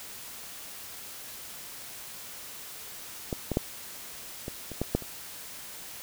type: clicks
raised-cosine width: 2 ms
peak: -16 / -15 / -10 / -21 / -25 / -14 / -10 / -28 dBFS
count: 8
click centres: 3.328 / 3.517 / 3.571 / 4.481 / 4.717 / 4.816 / 4.95 / 5.023 s
effects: white hiss -43 dBFS RMS until 6.02 s